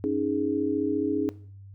sine chord, C# suspended second, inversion none, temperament just, 277.2 / 311.8 / 415.8 Hz, C#4 / D#4 / G#4, 0 / +4 / +2 cents, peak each -28 dBFS, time 0.04-1.29 s, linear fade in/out 0 ms, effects noise-tail reverb RT60 0.5 s tail -18 dB re dry + added 98 Hz sine -43 dBFS peak until 1.74 s

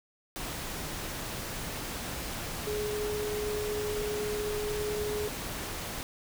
sine tone in noise, 420 Hz, G#4, 19 cents sharp, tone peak -31 dBFS, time 2.67-5.28 s, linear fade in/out 0 ms, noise pink, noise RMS -37 dBFS, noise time 0.36-6.03 s, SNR +3 dB, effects none

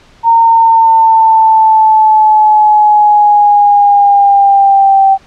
sine linear sweep, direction down, 921 to 775 Hz, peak -3 dBFS, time 0.23-5.18 s, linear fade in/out 50 ms, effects pink hiss -43 dBFS RMS until 5.26 s + low-pass 5000 Hz 12 dB/octave

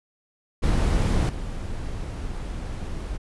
brown noise with level steps, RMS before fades -20 / -31 dBFS, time 0.62-3.18 s, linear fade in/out 20 ms, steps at 1.29 s, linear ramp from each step 2 ms, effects resampled to 24000 Hz

